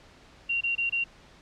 sine tone bursts, 2760 Hz, F7, 21 cents flat, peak -24 dBFS, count 4, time 0.49-1.042 s, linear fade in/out 10 ms, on 120 ms, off 24 ms, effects pink hiss -54 dBFS RMS until 1.41 s + low-pass 5000 Hz 12 dB/octave

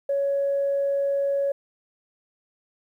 sine tone, 558 Hz, C#5, 11 cents sharp, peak -20 dBFS, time 0.09-1.52 s, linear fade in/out 5 ms, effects tanh soft clip ceiling -16 dBFS + 10-bit

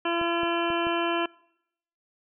harmonic tone, 339.7 Hz, F4, 48 cents flat, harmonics 1 / 2 / 3 / 4 / 5 / 7 / 8 / 9, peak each -28 / -31 / -31 / -34 / -35 / -38 / -36 / -36 dBFS, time 0.05-1.26 s, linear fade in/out 5 ms
clicks, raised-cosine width 2 ms, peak -25 dBFS, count 4, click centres 0.214 / 0.433 / 0.703 / 0.869 s
effects noise-tail reverb RT60 0.8 s tail -24 dB re dry

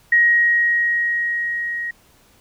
sine tone with level ramp, 1888 Hz, A#6, 22 cents sharp, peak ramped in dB -10 to -23 dBFS, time 0.12-1.91 s, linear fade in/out 5 ms, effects pink hiss -54 dBFS RMS until 2.4 s

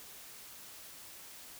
silence, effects white hiss -51 dBFS RMS until 1.59 s

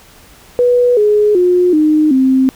sine tone with pitch steps, 490 / 419.2 / 358.7 / 306.9 / 262.6 Hz, B4 / G#4 / F4 / D#4 / C4, -14 / +16 / +46 / -24 / +6 cents, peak -7 dBFS, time 0.59-2.49 s, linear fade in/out 0 ms, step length 380 ms, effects pink hiss -42 dBFS RMS until 2.55 s

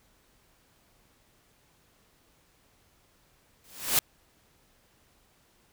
white noise with exponential growth, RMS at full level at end -20 dBFS, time 3.64-3.99 s, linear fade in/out 2 ms, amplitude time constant 74 ms, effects pink hiss -65 dBFS RMS until 5.72 s

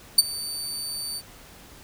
25% pulse tone with ADSR envelope, 4575 Hz, D8, 46 cents flat, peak -4 dBFS, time 0.18-1.22 s, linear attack 7 ms, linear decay 27 ms, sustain -21 dB, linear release 49 ms, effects pink hiss -48 dBFS RMS until 1.83 s

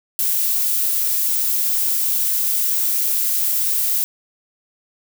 violet noise, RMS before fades -19 dBFS, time 0.19-4.04 s, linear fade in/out 0 ms, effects none

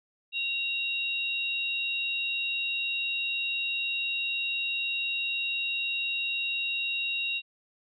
sine tone pair together, 2764 / 3794 Hz, F7 / A#7, -19 / +30 cents, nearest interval perfect fourth, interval 549 cents, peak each -29 / -33 dBFS, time 0.32-7.42 s, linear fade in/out 50 ms, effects none

